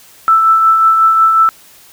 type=tone with tremolo; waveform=sine; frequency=1322 Hz; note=E6; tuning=5 cents sharp; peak=-4 dBFS; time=0.28-1.49 s; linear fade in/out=0 ms; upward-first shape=triangle; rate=5.5 Hz; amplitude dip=40%; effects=white hiss -42 dBFS RMS until 1.92 s

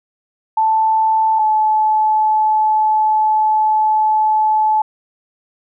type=tone pair in turn; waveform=sine; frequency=880 / 863.4 Hz; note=A5 / A5; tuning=0 / -33 cents; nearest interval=unison; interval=33 cents; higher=first; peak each=-11 dBFS; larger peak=neither; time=0.57-1.39 / 1.39-4.82 s; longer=second; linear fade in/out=5 ms; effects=none

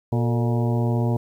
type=harmonic tone with a mistuned harmonic; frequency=119 Hz; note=A#2; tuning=36 cents sharp; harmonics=1 / 2 / 3 / 4 / 5 / 6 / 7 / 8; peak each=-20 / -26 / -30 / -32 / -34 / -36 / -37 / -38 dBFS; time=0.12-1.17 s; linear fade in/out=5 ms; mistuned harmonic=4; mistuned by=-84 cents; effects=9-bit

